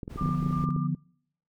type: clicks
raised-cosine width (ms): 3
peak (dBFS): -23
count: 12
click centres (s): 0.032 / 0.079 / 0.16 / 0.222 / 0.259 / 0.291 / 0.427 / 0.463 / 0.508 / 0.64 / 0.689 / 0.763
type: noise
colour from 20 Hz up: brown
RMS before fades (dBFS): -40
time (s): 0.09-0.66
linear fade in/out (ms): 20
type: tone with tremolo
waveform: sine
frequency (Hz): 1193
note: D6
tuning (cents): +27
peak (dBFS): -32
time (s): 0.17-0.88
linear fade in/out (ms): 20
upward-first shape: square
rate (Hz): 2.8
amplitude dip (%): 50
type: chord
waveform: sine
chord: B diminished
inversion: first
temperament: equal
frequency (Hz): 146.83 / 174.61 / 246.9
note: D3 / F3 / B3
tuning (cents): 0 / 0 / 0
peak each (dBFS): -28 / -29 / -33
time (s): 0.21-0.95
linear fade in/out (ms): 2
effects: noise-tail reverb RT60 0.7 s tail -26 dB re dry